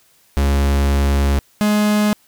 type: tone pair in turn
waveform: 45% pulse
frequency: 70 / 209.8 Hz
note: C#2 / G#3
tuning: +18 / +18 cents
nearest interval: octave + perfect fifth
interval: 1900 cents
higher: second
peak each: -13 dBFS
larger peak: neither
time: 0.37-1.39 / 1.61-2.13 s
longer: first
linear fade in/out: 0 ms
effects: white hiss -55 dBFS RMS until 2.27 s